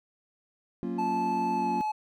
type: chord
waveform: triangle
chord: Gb major seventh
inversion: none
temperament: equal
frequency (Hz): 185 / 233.1 / 277.2 / 349.2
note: Gb3 / Bb3 / Db4 / F4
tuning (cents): 0 / 0 / 0 / 0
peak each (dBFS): -34 / -32 / -35 / -34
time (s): 0.83-1.81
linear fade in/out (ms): 0
type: tone with pitch glide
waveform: triangle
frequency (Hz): 871 to 857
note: A5 to A5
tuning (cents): -18 to -46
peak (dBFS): -25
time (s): 0.98-1.92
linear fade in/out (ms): 10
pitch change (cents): -28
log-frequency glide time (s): 1.54-1.69
effects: none